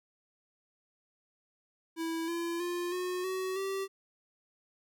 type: tone with pitch steps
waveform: square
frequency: 328.1 / 339.3 / 350.8 / 362.8 / 375.2 / 387.9 Hz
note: E4 / F4 / F4 / F#4 / F#4 / G4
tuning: -8 / -50 / +8 / -34 / +24 / -18 cents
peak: -33 dBFS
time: 1.96-3.88 s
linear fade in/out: 50 ms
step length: 320 ms
effects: none